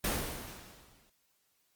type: noise with exponential decay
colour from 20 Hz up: pink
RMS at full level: -29 dBFS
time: 0.04-1.1 s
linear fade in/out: 5 ms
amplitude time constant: 230 ms
effects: white hiss -74 dBFS RMS until 1.75 s + Opus 24 kbps